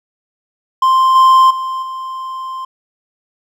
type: tone with level steps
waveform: triangle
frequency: 1046.5 Hz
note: C6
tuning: in tune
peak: -6 / -3 / -16 / -20 dBFS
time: 0.82-2.65 s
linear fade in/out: 5 ms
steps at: 1.15 / 1.5 / 1.82 s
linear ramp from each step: 10 ms
effects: none